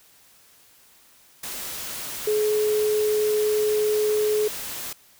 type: tone in noise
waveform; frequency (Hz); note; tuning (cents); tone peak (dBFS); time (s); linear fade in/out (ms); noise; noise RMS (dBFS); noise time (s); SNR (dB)
sine; 425; G#4; +40; -19; 2.27-4.48; 5; white; -33; 1.43-4.93; +11
effects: white hiss -55 dBFS RMS until 5.19 s